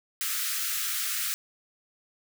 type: high-pass noise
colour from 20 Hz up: white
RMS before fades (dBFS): -30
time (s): 0.21-1.34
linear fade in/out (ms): 0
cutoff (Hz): 1200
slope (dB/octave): 96
effects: none